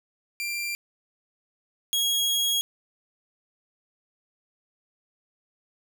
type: tone pair in turn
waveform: sawtooth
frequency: 2372 / 3302 Hz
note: D7 / G#7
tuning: +17 / -11 cents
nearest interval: tritone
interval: 572 cents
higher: second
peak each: -25 / -19 dBFS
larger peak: second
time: 0.4-0.75 / 1.93-2.61 s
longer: second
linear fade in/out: 0 ms
effects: none